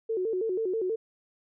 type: tone with vibrato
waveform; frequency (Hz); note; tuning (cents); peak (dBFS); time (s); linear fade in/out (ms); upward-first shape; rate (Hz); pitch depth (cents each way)
sine; 406.3; G#4; -38; -26; 0.09-0.96; 10; square; 6.2; 170
effects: none